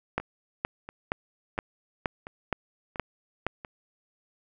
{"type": "two click trains", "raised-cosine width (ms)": 0.5, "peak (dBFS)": [-24, -11], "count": [6, 8], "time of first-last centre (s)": [[0.2, 3.648], [0.18, 3.466]], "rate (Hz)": [1.45, 2.13], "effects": []}